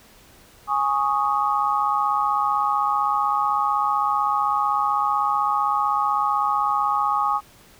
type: chord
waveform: sine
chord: Ab suspended fourth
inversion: none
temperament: equal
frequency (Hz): 830.6 / 1108.7 / 1244.5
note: Ab5 / Db6 / Eb6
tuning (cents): 0 / 0 / 0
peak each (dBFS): -23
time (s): 0.67-7.41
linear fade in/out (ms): 50
effects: pink hiss -51 dBFS RMS until 7.79 s